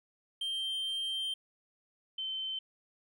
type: tone pair in turn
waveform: triangle / sine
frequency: 3149 / 3086 Hz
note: G7 / G7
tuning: +7 / -28 cents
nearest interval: unison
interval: 35 cents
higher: first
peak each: -31 / -34 dBFS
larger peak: first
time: 0.41-1.34 / 2.18-2.59 s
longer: first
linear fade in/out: 5 ms
effects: none